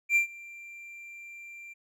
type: tone with ADSR envelope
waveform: triangle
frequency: 2366 Hz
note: D7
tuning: 12 cents sharp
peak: -17 dBFS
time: 0.09-1.74 s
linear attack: 67 ms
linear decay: 110 ms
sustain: -24 dB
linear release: 17 ms
effects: none